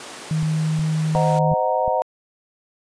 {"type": "high-pass noise", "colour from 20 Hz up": "pink", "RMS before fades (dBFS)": -37, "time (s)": [0, 1.39], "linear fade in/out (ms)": 2, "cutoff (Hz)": 320, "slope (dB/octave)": 12}
{"type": "tone with pitch glide", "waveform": "sine", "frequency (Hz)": [157.3, 155.13], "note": ["D#3", "D#3"], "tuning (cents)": [19, -5], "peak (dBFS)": -18, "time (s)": [0.31, 1.54], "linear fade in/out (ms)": 2, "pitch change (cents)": -24, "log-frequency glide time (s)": [1.16, 1.34]}
{"type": "click train", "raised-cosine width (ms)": 5, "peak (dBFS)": -21, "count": 5, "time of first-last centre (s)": [0.43, 1.879], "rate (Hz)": 2.76}
{"type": "chord", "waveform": "sine", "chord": "C half-diminished seventh", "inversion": "none", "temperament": "equal with one note detuned", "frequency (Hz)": [517.5, 622.3, 740, 932.3], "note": ["C5", "Eb5", "Gb5", "Bb5"], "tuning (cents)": [-19, 0, 0, 0], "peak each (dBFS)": -23, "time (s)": [1.15, 2.02], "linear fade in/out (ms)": 0}
{"effects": ["resampled to 22050 Hz"]}